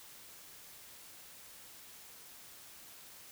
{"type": "silence", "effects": ["white hiss -54 dBFS RMS until 3.31 s"]}